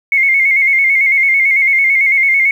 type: tone with vibrato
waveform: sine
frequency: 2157 Hz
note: C#7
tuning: 48 cents flat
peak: -8 dBFS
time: 0.12-2.51 s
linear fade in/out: 2 ms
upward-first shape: square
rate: 9 Hz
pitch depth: 42 cents each way
effects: 7-bit